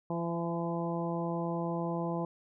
harmonic tone with a mistuned harmonic, 169.5 Hz, E3, 49 cents sharp, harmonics 1 / 2 / 3 / 4 / 5 / 6, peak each -34 / -37 / -39 / -40 / -41 / -42 dBFS, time 0.1-2.25 s, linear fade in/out 2 ms, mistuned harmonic 4, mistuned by -15 cents, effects none

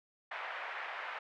white band-pass noise, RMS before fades -42 dBFS, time 0.31-1.19 s, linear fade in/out 5 ms, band 620 to 2200 Hz, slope 24 dB/octave, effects none

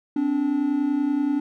triangle tone pair together, 259.3 / 289.8 Hz, C4 / D4, -15 / -23 cents, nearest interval major second, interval 192 cents, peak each -24 / -19 dBFS, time 0.16-1.4 s, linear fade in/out 5 ms, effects none

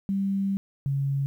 sine tone pair in turn, 196 / 138.48 Hz, G3 / C#3, 0 / -1 cents, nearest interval tritone, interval 601 cents, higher first, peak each -23 dBFS, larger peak neither, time 0.09-0.57 / 0.86-1.26 s, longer first, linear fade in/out 0 ms, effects 10-bit

